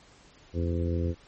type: harmonic tone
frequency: 85.1 Hz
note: F2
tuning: 44 cents flat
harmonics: 1 / 2 / 3 / 4 / 5 / 6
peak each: -27 / -35 / -35 / -35 / -38 / -38 dBFS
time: 0.53-1.15 s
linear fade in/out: 50 ms
effects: pink hiss -56 dBFS RMS until 1.27 s + MP3 32 kbps